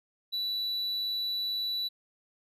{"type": "tone", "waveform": "triangle", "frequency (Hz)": 3951, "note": "B7", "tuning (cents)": 0, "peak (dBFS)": -28, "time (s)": [0.32, 1.89], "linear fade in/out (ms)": 20, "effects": ["resampled to 32000 Hz"]}